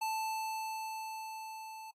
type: tone with level ramp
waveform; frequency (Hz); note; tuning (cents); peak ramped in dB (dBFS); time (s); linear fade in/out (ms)
square; 880; A5; 0; -33 to -46; 0.01-1.91; 10
effects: AAC 48 kbps